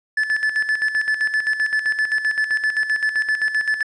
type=tone with tremolo; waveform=triangle; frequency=1737 Hz; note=A6; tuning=23 cents flat; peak=-14 dBFS; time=0.17-3.83 s; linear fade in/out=5 ms; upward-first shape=square; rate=7.7 Hz; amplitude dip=65%; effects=resampled to 22050 Hz + 9-bit